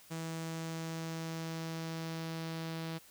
sawtooth tone with low-pass filter sweep, 163 Hz, E3, 19 cents flat, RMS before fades -40 dBFS, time 0.1-2.99 s, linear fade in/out 20 ms, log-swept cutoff 7800 to 4500 Hz, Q 1.8, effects white hiss -59 dBFS RMS until 3.1 s

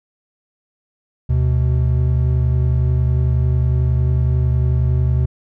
triangle tone pair together, 74.8 / 125.8 Hz, D2 / B2, +32 / +32 cents, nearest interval major sixth, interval 900 cents, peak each -14 dBFS, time 1.29-5.26 s, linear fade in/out 10 ms, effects none

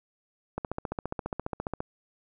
click train, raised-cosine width 1 ms, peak -17 dBFS, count 19, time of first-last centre 0.58-1.804 s, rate 14.7 Hz, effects none

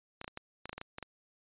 clicks, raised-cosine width 0.3 ms, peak -25 dBFS, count 11, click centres 0.214 / 0.244 / 0.279 / 0.374 / 0.656 / 0.694 / 0.73 / 0.78 / 0.814 / 0.984 / 1.027 s, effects resampled to 8000 Hz

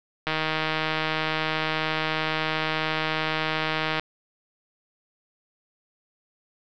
click train, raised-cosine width 0.3 ms, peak -9 dBFS, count 586, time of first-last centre 0.27-3.996 s, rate 157 Hz, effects low-pass 5000 Hz 12 dB/octave

